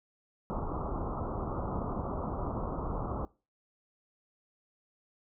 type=low-pass noise; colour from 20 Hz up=pink; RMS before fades=-35 dBFS; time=0.5-3.25 s; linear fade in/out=0 ms; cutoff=1300 Hz; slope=96 dB/octave; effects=noise-tail reverb RT60 0.3 s tail -20 dB re dry